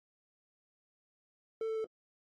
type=tone with pitch steps; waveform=triangle; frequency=445.6 / 442.8 / 440 Hz; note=A4 / A4 / A4; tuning=+22 / +11 / 0 cents; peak=-31 dBFS; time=1.61-1.844 s; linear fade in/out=2 ms; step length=78 ms; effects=AAC 32 kbps